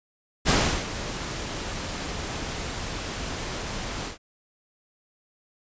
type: noise with ADSR envelope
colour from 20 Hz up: pink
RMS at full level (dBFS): -19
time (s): 0.45-4.18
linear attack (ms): 37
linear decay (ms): 350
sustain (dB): -13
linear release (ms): 120
effects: resampled to 16000 Hz